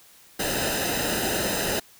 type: noise with comb filter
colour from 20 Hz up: pink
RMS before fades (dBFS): -26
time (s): 0.39-1.8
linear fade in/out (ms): 10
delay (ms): 0.89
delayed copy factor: -0.75
effects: white hiss -53 dBFS RMS until 1.99 s